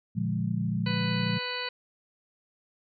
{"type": "chord", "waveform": "sine", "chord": "Bb dominant seventh", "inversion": "none", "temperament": "equal", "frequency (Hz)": [116.54, 146.83, 174.61, 207.7], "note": ["Bb2", "D3", "F3", "Ab3"], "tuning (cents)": [0, 0, 0, 0], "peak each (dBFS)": [-31, -35, -30, -32], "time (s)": [0.15, 1.39], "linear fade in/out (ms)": 20}
{"type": "harmonic tone", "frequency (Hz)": 496.1, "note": "B4", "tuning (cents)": 8, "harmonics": [1, 2, 3, 4, 5, 6, 8, 9], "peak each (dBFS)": [-39, -39, -39, -39, -39, -39, -39, -39], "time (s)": [0.86, 1.69], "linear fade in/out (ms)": 5}
{"effects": []}